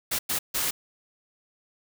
white noise bursts at uneven times, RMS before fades -27 dBFS, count 3, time 0.11-0.19 / 0.29-0.39 / 0.54-0.71 s, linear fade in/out 10 ms, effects none

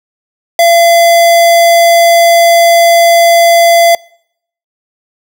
square tone, 680 Hz, F5, 46 cents flat, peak -4 dBFS, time 0.59-3.95 s, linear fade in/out 2 ms, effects noise-tail reverb RT60 0.7 s tail -26 dB re dry

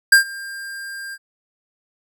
square tone with ADSR envelope, 1598 Hz, G6, 33 cents sharp, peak -6 dBFS, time 0.12-1.18 s, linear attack 6 ms, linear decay 110 ms, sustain -24 dB, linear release 47 ms, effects none

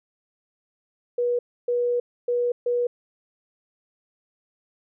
sine tone bursts at uneven times, 484.6 Hz, B4, 33 cents flat, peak -20 dBFS, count 4, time 1.18-1.39 / 1.68-2 / 2.28-2.52 / 2.66-2.87 s, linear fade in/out 5 ms, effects none

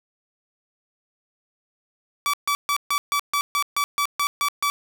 sawtooth tone bursts, 1151 Hz, D6, 35 cents flat, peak -16 dBFS, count 12, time 2.26-4.7 s, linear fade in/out 0 ms, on 75 ms, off 140 ms, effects none

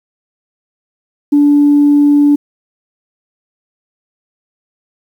sine tone, 290 Hz, D4, 22 cents flat, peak -4 dBFS, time 1.32-2.36 s, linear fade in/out 10 ms, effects tanh soft clip ceiling -1 dBFS + 7-bit

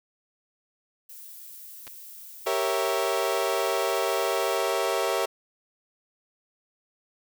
violet noise, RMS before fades -44 dBFS, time 1.09-4.57 s, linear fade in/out 5 ms
clicks, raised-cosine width 0.2 ms, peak -25 dBFS, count 2, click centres 1.869 / 1.877 s
30% pulse chord, G diminished seventh, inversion none, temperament equal, 392 / 466.2 / 554.4 / 659.3 Hz, G4 / Bb4 / Db5 / Fb5, 0 / 0 / 0 / 0 cents, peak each -27 dBFS, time 2.46-5.26 s, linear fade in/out 10 ms
effects none

